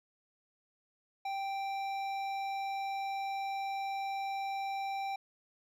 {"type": "tone with hard clipping", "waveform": "triangle", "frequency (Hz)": 784, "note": "G5", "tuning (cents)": 0, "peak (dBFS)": -36, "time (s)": [1.25, 5.16], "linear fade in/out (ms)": 5, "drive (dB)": 15, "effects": []}